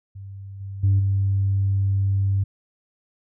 sine tone with level steps, 98 Hz, G2, in tune, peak -34 / -30 / -13 / -17 dBFS, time 0.15-2.44 s, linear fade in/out 10 ms, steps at 0.6 / 0.83 / 0.99 s, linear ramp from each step 10 ms, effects tanh soft clip ceiling -12 dBFS

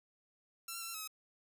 5% pulse tone with pitch steps, 1349 / 1369 / 1343 / 1355 / 1285 / 1275 Hz, E6 / F6 / E6 / E6 / E6 / D#6, +40 / -35 / +32 / +47 / -45 / +42 cents, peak -30 dBFS, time 0.68-1.076 s, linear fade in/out 5 ms, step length 66 ms, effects none

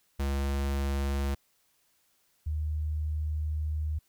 square / sine tone pair in turn, 69.3 / 76.67 Hz, C#2 / D#2, 0 / -25 cents, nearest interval major second, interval 175 cents, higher second, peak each -28 dBFS, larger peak neither, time 0.19-1.35 / 2.46-3.99 s, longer second, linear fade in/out 10 ms, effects white hiss -70 dBFS RMS until 4.08 s

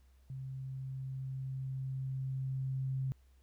sine tone with level ramp, 132.6 Hz, C3, 23 cents sharp, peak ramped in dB -40 to -32 dBFS, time 0.3-3.12 s, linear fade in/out 0 ms, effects added 65 Hz sine -61 dBFS peak until 3.42 s + pink hiss -75 dBFS RMS until 3.42 s

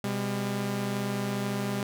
sawtooth tone pair together, 126.7 / 201.1 Hz, B2 / G3, +45 / +44 cents, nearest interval minor sixth, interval 799 cents, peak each -29 / -26 dBFS, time 0.04-1.83 s, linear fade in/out 2 ms, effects none

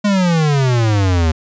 square exponential sweep, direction down, 210 to 77.78 Hz, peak -12 dBFS, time 0.04-1.32 s, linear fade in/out 10 ms, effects resampled to 16000 Hz

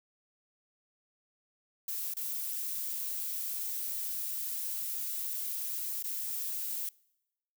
violet noise with dropouts, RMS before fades -36 dBFS, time 1.88-6.89 s, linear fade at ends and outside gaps 2 ms, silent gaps 2.138-2.168 / 6.026-6.041 s, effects noise-tail reverb RT60 0.9 s tail -25 dB re dry

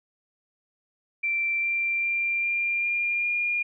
sine tone with pitch steps, 2349 / 2363 / 2376 / 2390 / 2404 / 2418 Hz, D7 / D7 / D7 / D7 / D7 / D7, 0 / +10 / +20 / +30 / +40 / +50 cents, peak -23 dBFS, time 1.23-3.63 s, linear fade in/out 10 ms, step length 400 ms, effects none

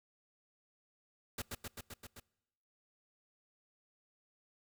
pink noise with echo, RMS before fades -40 dBFS, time 1.38-1.42 s, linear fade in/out 5 ms, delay 130 ms, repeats 6, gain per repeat -2 dB, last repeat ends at 2.2 s, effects noise-tail reverb RT60 1.0 s tail -25 dB re dry

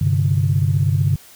sine chord, G suspended fourth, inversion none, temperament equal, 98 / 130.81 / 146.83 Hz, G2 / C3 / D3, 0 / 0 / 0 cents, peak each -17 / -19 / -18 dBFS, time 0.01-1.16 s, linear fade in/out 5 ms, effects tanh soft clip ceiling -5 dBFS + white hiss -45 dBFS RMS until 1.35 s

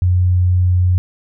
sine tone, 90.3 Hz, F#2, 42 cents flat, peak -10 dBFS, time 0.02-0.98 s, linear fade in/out 0 ms, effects none

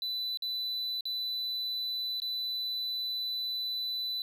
triangle tone with dropouts, 3991 Hz, B7, 17 cents sharp, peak -30 dBFS, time 0.02-4.22 s, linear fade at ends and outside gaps 1 ms, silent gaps 0.373-0.422 / 1.008-1.054 / 2.201-2.219 s, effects none

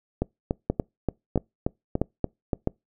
two click trains, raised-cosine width 2 ms, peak -10 / -9 dBFS, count 9 / 4, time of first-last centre 0.22-2.532 / 0.7-2.674 s, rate 3.46 / 1.52 Hz, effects noise-tail reverb RT60 0.2 s tail -26 dB re dry

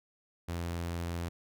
sawtooth tone, 85.4 Hz, F2, 38 cents flat, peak -30 dBFS, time 0.48-1.29 s, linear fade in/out 10 ms, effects none

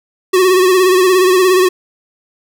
square tone with vibrato, 370 Hz, F#4, in tune, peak -8 dBFS, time 0.33-1.69 s, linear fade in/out 10 ms, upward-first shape sine, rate 17 Hz, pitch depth 52 cents each way, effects none

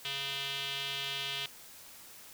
square tone with band-pass filter, 138.59 Hz, C#3, in tune, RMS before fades -37 dBFS, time 0.05-1.46 s, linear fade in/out 0 ms, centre 3200 Hz, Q 3.9, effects white hiss -52 dBFS RMS until 2.33 s

